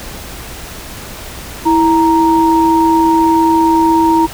sine tone pair together, 327.4 / 932.3 Hz, E4 / A#5, -12 / 0 cents, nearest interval octave + tritone, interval 1812 cents, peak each -10 dBFS, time 1.65-4.27 s, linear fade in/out 20 ms, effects added 60 Hz sine -35 dBFS peak until 4.33 s + pink hiss -29 dBFS RMS until 4.33 s

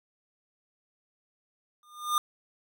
square tone with exponential growth, 1210 Hz, D#6, 49 cents flat, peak -21 dBFS, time 1.83-2.18 s, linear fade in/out 1 ms, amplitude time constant 76 ms, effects none

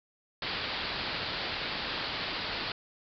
white low-pass noise, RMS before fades -35 dBFS, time 0.42-2.72 s, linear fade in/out 2 ms, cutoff 4800 Hz, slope 96 dB/octave, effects none

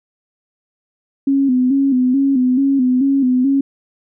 sine tone with vibrato, 263.5 Hz, C4, 12 cents sharp, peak -11 dBFS, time 1.27-3.61 s, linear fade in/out 5 ms, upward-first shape square, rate 2.3 Hz, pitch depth 73 cents each way, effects none

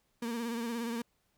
35% pulse tone with vibrato, 233.1 Hz, A#3, in tune, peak -32 dBFS, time 0.22-1.02 s, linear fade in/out 5 ms, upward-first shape sine, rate 17 Hz, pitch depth 50 cents each way, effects pink hiss -75 dBFS RMS until 1.37 s

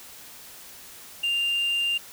sine tone, 2794 Hz, F7, in tune, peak -20 dBFS, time 1.23-1.98 s, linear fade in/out 10 ms, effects tanh soft clip ceiling -21 dBFS + white hiss -45 dBFS RMS until 2.12 s

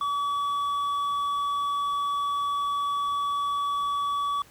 sine tone with hard clipping, 1141 Hz, C#6, 50 cents sharp, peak -26 dBFS, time 0.01-4.42 s, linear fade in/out 2 ms, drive 5 dB, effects pink hiss -54 dBFS RMS until 4.5 s

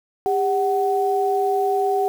sine tone pair together, 400.2 / 750 Hz, G4 / F#5, +36 / +23 cents, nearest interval major seventh, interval 1087 cents, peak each -20 / -20 dBFS, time 0.26-2.08 s, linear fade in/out 0 ms, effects 7-bit

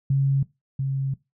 sine tone pair in turn, 137.1 / 135.53 Hz, C#3 / C#3, -19 / -39 cents, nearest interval unison, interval 20 cents, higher first, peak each -17 / -22 dBFS, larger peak first, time 0.1-0.43 / 0.79-1.14 s, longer second, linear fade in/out 5 ms, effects noise-tail reverb RT60 0.2 s tail -19 dB re dry

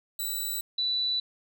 5% pulse / sine tone pair in turn, 3951 / 3966 Hz, B7 / B7, 0 / +7 cents, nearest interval unison, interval 7 cents, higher second, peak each -22 / -25 dBFS, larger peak first, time 0.19-0.61 / 0.78-1.2 s, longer neither, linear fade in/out 5 ms, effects none

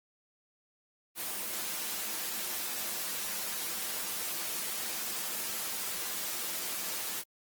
white noise with comb filter, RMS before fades -36 dBFS, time 1.15-7.24 s, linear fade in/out 50 ms, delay 7.2 ms, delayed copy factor -0.5, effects high-pass 150 Hz 12 dB/octave + Opus 24 kbps

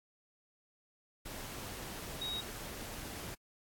sine tone in noise, 3791 Hz, A#7, 28 cents sharp, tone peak -36 dBFS, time 2.21-2.41 s, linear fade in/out 10 ms, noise pink, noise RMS -45 dBFS, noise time 1.25-3.35 s, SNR +6 dB, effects AAC 64 kbps

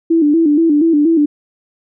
sine tone with vibrato, 311.7 Hz, D#4, 3 cents sharp, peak -8 dBFS, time 0.1-1.26 s, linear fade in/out 10 ms, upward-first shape square, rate 4.2 Hz, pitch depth 100 cents each way, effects none

